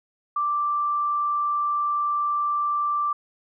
sine tone, 1174.7 Hz, D6, in tune, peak -21 dBFS, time 0.36-3.13 s, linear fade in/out 5 ms, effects none

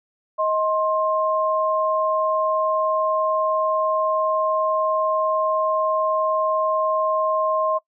sine tone pair together, 629.7 / 1059 Hz, D#5 / C6, +21 / +21 cents, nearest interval major sixth, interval 900 cents, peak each -21 dBFS, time 0.38-7.79 s, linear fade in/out 20 ms, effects noise-tail reverb RT60 0.1 s tail -20 dB re dry

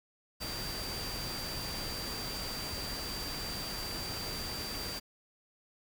sine tone in noise, 4699 Hz, D8, in tune, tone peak -40 dBFS, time 0.4-5 s, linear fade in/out 20 ms, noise pink, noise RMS -40 dBFS, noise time 0.4-5 s, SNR -3 dB, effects none

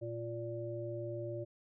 harmonic tone, 116.54 Hz, A#2, in tune, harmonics 1 / 3 / 5, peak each -42 / -42 / -42 dBFS, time 0.01-1.45 s, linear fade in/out 20 ms, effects none

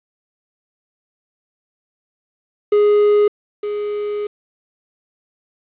triangle tone pair in turn, 415.3 / 415.3 Hz, G#4 / G#4, 0 / 0 cents, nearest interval unison, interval 0 cents, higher neither, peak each -8 / -18 dBFS, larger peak first, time 2.72-3.28 / 3.63-4.27 s, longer second, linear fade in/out 5 ms, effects resampled to 8000 Hz + 7-bit

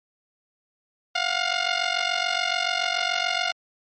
10% pulse ring-modulated tone, 711 Hz, F5, 31 cents sharp, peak -11 dBFS, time 1.15-3.52 s, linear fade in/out 5 ms, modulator 23.5 Hz, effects MP3 32 kbps

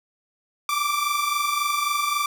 sawtooth tone pair together, 1160 / 1183.7 Hz, D6 / D6, -22 / +13 cents, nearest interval unison, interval 35 cents, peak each -21 dBFS, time 0.69-2.26 s, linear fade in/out 2 ms, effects none

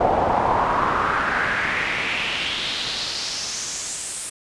brown noise with band-pass filter sweep, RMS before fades -23 dBFS, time 0-4.3 s, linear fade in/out 10 ms, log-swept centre 680 to 9400 Hz, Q 3.2, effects resampled to 24000 Hz

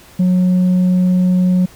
sine tone, 182.2 Hz, F#3, 26 cents flat, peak -7 dBFS, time 0.19-1.66 s, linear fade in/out 10 ms, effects tanh soft clip ceiling -9 dBFS + pink hiss -43 dBFS RMS until 1.75 s

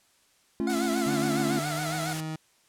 triangle chord, A augmented, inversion none, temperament just, 220 / 275 / 343.8 Hz, A3 / C#4 / E#4, 0 / -14 / -27 cents, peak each -28 dBFS, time 0.6-1.59 s, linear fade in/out 0 ms
25% pulse tone with vibrato, 698.5 Hz, F5, in tune, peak -28 dBFS, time 0.67-2.13 s, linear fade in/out 2 ms, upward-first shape sine, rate 7.2 Hz, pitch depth 110 cents each way
white noise, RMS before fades -36 dBFS, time 0.69-2.21 s, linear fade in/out 10 ms
30% pulse tone with pitch glide, 146.9 to 157.44 Hz, D3 to D#3, +1 to +21 cents, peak -29 dBFS, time 1.06-2.36 s, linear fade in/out 5 ms, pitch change +120 cents, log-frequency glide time 1.48-1.97 s
effects white hiss -64 dBFS RMS until 2.68 s + low-pass 10000 Hz 12 dB/octave

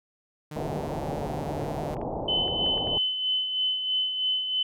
sawtooth tone with vibrato, 146.83 Hz, D3, in tune, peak -32 dBFS, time 0.51-1.95 s, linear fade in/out 5 ms, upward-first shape square, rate 9.4 Hz, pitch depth 56 cents each way
white low-pass noise, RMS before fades -32 dBFS, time 0.56-2.98 s, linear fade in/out 0 ms, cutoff 850 Hz, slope 48 dB/octave
clicks, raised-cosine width 0.5 ms, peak -30 dBFS, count 9, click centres 1.611 / 1.647 / 1.936 / 1.968 / 2.015 / 2.48 / 2.664 / 2.778 / 2.873 s
sine tone with tremolo, 3031 Hz, F#7, 41 cents sharp, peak -22 dBFS, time 2.28-4.63 s, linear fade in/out 5 ms, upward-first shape sine, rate 3.1 Hz, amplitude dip 50%
effects none

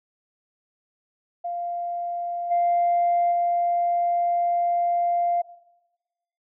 sine tone with level steps, 696 Hz, F5, 6 cents flat, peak -26 / -17 / -19 dBFS, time 1.44-5.42 s, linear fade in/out 10 ms, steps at 2.5 / 3.31 s, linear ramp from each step 20 ms, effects noise-tail reverb RT60 1.0 s tail -18 dB re dry + tanh soft clip ceiling -14 dBFS

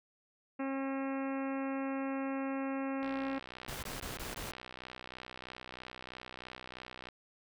harmonic tone, 270.4 Hz, C#4, 43 cents flat, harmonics 1 / 2 / 3 / 4 / 5 / 6 / 7 / 8 / 9 / 10, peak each -35 / -41 / -45 / -47 / -49 / -51 / -52 / -53 / -54 / -55 dBFS, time 0.59-3.39 s, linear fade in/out 10 ms
click train, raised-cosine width 0.3 ms, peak -29 dBFS, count 257, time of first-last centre 3.03-7.087 s, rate 63.1 Hz
pink noise bursts, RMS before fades -42 dBFS, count 5, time 3.68-4.514 s, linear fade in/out 5 ms, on 150 ms, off 21 ms
effects none

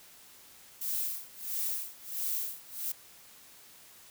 violet noise with tremolo, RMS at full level -32 dBFS, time 0.81-2.92 s, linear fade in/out 5 ms, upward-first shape sine, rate 1.5 Hz, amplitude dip 95%, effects white hiss -55 dBFS RMS until 4.1 s

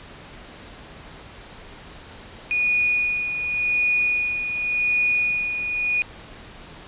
sine tone with tremolo, 2460 Hz, D#7, 20 cents flat, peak -17 dBFS, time 2.51-6.02 s, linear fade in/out 0 ms, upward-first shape sine, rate 0.89 Hz, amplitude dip 55%, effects pink hiss -42 dBFS RMS until 6.87 s + resampled to 8000 Hz

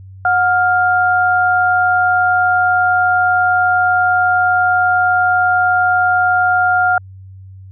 sine tone pair together, 730 / 1401.7 Hz, F#5 / F6, -24 / +6 cents, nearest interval major seventh, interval 1130 cents, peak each -13 dBFS, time 0.25-6.98 s, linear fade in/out 2 ms, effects added 95 Hz sine -33 dBFS peak until 7.71 s

